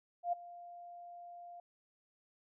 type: tone with ADSR envelope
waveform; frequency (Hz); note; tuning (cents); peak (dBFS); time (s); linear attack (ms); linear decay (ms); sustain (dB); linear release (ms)
sine; 698.5; F5; 0; -29; 0.23-1.6; 96; 11; -19; 3
effects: none